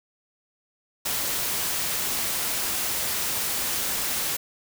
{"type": "noise", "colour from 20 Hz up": "white", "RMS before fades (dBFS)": -27, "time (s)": [1.05, 4.37], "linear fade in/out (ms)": 10, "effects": []}